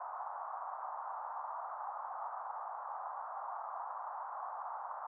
pink band-pass noise, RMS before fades -43 dBFS, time 0-5.07 s, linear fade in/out 5 ms, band 730 to 1200 Hz, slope 48 dB/octave, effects none

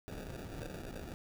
pink noise with sample-and-hold, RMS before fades -44 dBFS, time 0.08-1.14 s, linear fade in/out 0 ms, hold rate 1050 Hz, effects none

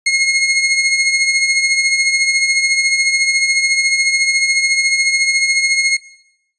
sawtooth tone with tremolo, 2156 Hz, C#7, 49 cents flat, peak -6 dBFS, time 0.06-5.97 s, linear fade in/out 5 ms, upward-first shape triangle, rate 14 Hz, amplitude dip 60%, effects noise-tail reverb RT60 0.8 s tail -18 dB re dry + resampled to 22050 Hz

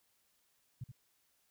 sine tone with echo, 123.47 Hz, B2, in tune, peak -39 dBFS, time 0.81-0.84 s, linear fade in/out 5 ms, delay 77 ms, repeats 1, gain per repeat -7 dB, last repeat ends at 0.917 s, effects white hiss -75 dBFS RMS until 1.5 s

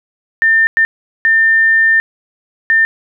sine tone bursts at uneven times, 1800 Hz, A6, 39 cents sharp, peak -7 dBFS, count 4, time 0.42-0.67 / 0.77-0.85 / 1.25-2 / 2.7-2.85 s, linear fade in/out 0 ms, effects none

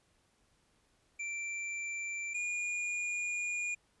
square tone pair in turn, 2349 / 2432 Hz, D7 / D#7, 0 / -40 cents, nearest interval minor second, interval 60 cents, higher second, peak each -37 / -34 dBFS, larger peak second, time 1.19-2.34 / 2.34-3.75 s, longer second, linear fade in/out 10 ms, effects pink hiss -72 dBFS RMS until 4 s + resampled to 24000 Hz

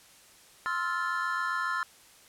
triangle chord, F major seventh, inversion second, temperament just, 1047.7 / 1309.6 / 1396.9 / 1746.1 Hz, C6 / E6 / F6 / A6, +2 / -12 / 0 / -14 cents, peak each -32 / -33 / -31 / -33 dBFS, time 0.66-1.83 s, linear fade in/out 0 ms, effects white hiss -56 dBFS RMS until 2.28 s + low-pass 11000 Hz 12 dB/octave

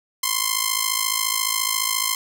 5% pulse ring-modulated tone, 1046.5 Hz, C6, in tune, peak -5 dBFS, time 0.23-2.15 s, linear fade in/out 2 ms, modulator 27.2 Hz, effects none

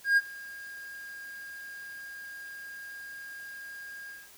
triangle tone with ADSR envelope, 1622 Hz, G#6, 41 cents flat, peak -16 dBFS, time 0.04-4.31 s, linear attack 130 ms, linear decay 36 ms, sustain -23 dB, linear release 220 ms, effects white hiss -54 dBFS RMS until 4.37 s

